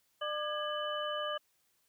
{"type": "harmonic tone with a mistuned harmonic", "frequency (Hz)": 599, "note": "D5", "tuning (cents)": 34, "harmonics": [1, 2, 3, 5], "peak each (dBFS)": [-37, -38, -43, -40], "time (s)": [0.21, 1.38], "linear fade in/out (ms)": 10, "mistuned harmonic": 3, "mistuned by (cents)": -140, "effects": ["white hiss -74 dBFS RMS until 1.88 s"]}